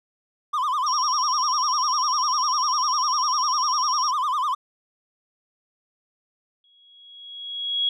triangle tone with vibrato, 1108.7 Hz, C#6, in tune, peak -19 dBFS, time 0.53-4.55 s, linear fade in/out 10 ms, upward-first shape sine, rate 10 Hz, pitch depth 190 cents each way
sine tone, 5588 Hz, F8, in tune, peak -25 dBFS, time 0.86-4.11 s, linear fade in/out 10 ms
sine tone with exponential growth, 3322 Hz, G#7, in tune, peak -18 dBFS, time 6.64-7.89 s, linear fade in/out 2 ms, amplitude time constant 270 ms
effects none

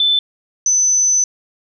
sine tone pair in turn, 3520 / 6051 Hz, A7 / F#8, 0 / +38 cents, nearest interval major sixth, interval 938 cents, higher second, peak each -11 dBFS, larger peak neither, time 0-0.19 / 0.66-1.24 s, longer second, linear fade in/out 2 ms, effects none

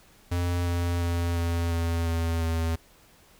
square tone with pitch steps, 87.7 / 86.74 / 85.8 / 84.86 / 83.93 / 83.02 / 82.11 Hz, F2 / F2 / F2 / F2 / E2 / E2 / E2, +8 / -11 / -30 / -49 / +32 / +13 / -6 cents, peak -25 dBFS, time 0.31-2.76 s, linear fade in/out 10 ms, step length 350 ms, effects pink hiss -57 dBFS RMS until 3.39 s

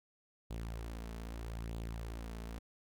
sawtooth tone with flanger, 56.5 Hz, A1, 47 cents sharp, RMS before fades -43 dBFS, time 0.5-2.59 s, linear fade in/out 10 ms, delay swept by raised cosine 0.26 to 4.66 ms, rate 0.79 Hz, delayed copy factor +0.5, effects none

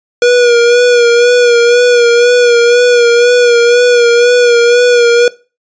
square tone with vibrato, 480.7 Hz, B4, 47 cents flat, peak -5 dBFS, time 0.22-5.28 s, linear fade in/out 2 ms, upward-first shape sine, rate 2 Hz, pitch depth 36 cents each way, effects noise-tail reverb RT60 0.3 s tail -19 dB re dry + resampled to 16000 Hz

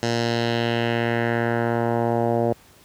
10% pulse tone with low-pass filter sweep, 117.2 Hz, A#2, 10 cents sharp, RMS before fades -22 dBFS, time 0.03-2.53 s, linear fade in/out 0 ms, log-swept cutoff 5800 to 620 Hz, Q 1.9, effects pink hiss -52 dBFS RMS until 2.84 s + high-pass 60 Hz 12 dB/octave

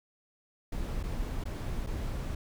brown noise with dropouts, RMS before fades -34 dBFS, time 0.72-2.35 s, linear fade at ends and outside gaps 5 ms, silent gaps 1.03-1.036 / 1.439-1.454 / 1.865-1.87 s, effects none

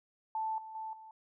sine tone with level steps, 880 Hz, A5, in tune, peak -32 / -44 / -38 / -49 dBFS, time 0.35-1.11 s, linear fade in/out 2 ms, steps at 0.58 / 0.75 / 0.93 s, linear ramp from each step 2 ms, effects none

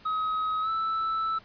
triangle tone with pitch glide, 1270 to 1317.8 Hz, D#6 to E6, +35 to -1 cents, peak -24 dBFS, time 0.05-1.39 s, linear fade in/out 10 ms, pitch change +64 cents, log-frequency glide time 0.62-0.69 s, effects pink hiss -54 dBFS RMS until 1.44 s + resampled to 11025 Hz

